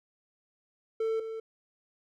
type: tone pair in turn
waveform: triangle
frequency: 446.1 / 446.1 Hz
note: A4 / A4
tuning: +24 / +24 cents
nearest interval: unison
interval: 0 cents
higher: neither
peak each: -25 / -33 dBFS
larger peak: first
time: 1-1.2 / 1.2-1.4 s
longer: neither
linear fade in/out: 5 ms
effects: none